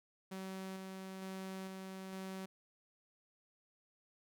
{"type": "tone with tremolo", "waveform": "sawtooth", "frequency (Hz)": 190, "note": "F#3", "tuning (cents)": 46, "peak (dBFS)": -39, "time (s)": [0.31, 2.46], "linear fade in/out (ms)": 10, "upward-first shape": "square", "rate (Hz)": 1.1, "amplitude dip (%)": 25, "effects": []}